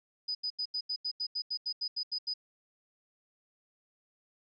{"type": "tone bursts", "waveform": "sine", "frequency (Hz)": 4978, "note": "D#8", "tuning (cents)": 0, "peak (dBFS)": -31, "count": 14, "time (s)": [0.28, 2.339], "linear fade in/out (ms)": 10, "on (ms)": 70, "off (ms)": 83, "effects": []}